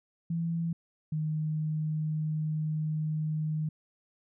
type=tone pair in turn; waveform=sine; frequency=166.7 / 154.88 Hz; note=E3 / D#3; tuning=+20 / -8 cents; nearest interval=minor second; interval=128 cents; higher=first; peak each=-28 dBFS; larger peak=neither; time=0.3-0.73 / 1.12-3.69 s; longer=second; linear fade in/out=5 ms; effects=none